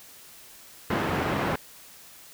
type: band-pass noise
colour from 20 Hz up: pink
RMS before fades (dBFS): -27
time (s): 0.9-1.56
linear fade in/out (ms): 5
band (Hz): 120 to 1900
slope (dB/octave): 12
effects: white hiss -49 dBFS RMS until 2.33 s